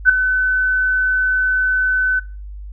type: tone with ADSR envelope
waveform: sine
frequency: 1512 Hz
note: F#6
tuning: 37 cents sharp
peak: -3 dBFS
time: 0.05-2.2 s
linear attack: 44 ms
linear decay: 4 ms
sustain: -11 dB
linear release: 15 ms
effects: noise-tail reverb RT60 0.3 s tail -18 dB re dry + added 50 Hz sine -29 dBFS peak until 2.72 s